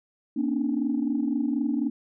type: tone cluster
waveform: sine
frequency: 235.1 / 274.2 / 298.1 Hz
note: A#3 / C#4 / D4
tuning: +15 / -19 / +26 cents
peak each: -27 dBFS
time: 0.36-1.9 s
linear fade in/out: 10 ms
effects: tanh soft clip ceiling -15 dBFS